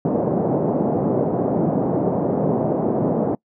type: band-pass noise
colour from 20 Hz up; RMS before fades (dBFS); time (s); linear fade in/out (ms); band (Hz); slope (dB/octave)
pink; -20; 0.05-3.35; 2; 150 to 690; 24
effects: noise-tail reverb RT60 0.1 s tail -25 dB re dry